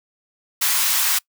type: high-pass noise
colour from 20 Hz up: white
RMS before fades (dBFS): -19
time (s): 0.61-1.19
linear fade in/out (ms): 10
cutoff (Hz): 910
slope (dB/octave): 24
effects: noise-tail reverb RT60 0.1 s tail -24 dB re dry